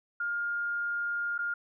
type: tone with dropouts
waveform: sine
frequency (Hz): 1412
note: F6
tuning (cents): +19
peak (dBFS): -29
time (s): 0.2-1.54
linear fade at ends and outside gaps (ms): 5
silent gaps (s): 1.38-1.388
effects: none